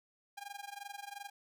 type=tone with amplitude modulation; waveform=sawtooth; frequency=807 Hz; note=G#5; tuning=50 cents flat; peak=-37 dBFS; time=0.37-1.3 s; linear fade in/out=10 ms; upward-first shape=sine; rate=22.8 Hz; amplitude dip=90%; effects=none